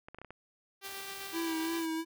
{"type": "clicks", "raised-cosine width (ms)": 0.5, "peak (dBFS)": -31, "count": 6, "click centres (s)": [0.085, 0.146, 0.186, 0.216, 0.247, 0.306]}
{"type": "tone with tremolo", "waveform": "5% pulse", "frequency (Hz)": 392.1, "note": "G4", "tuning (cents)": 0, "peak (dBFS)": -30, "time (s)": [0.81, 1.83], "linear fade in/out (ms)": 50, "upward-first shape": "square", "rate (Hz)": 7.6, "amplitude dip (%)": 25}
{"type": "noise", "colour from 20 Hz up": "white", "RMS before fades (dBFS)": -47, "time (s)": [0.83, 1.87], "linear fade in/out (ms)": 20}
{"type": "tone with vibrato", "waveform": "square", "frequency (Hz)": 327, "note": "E4", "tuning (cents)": -14, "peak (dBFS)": -33, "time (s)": [1.32, 2.05], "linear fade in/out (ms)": 50, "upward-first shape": "sine", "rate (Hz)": 2.9, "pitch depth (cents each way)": 33}
{"effects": []}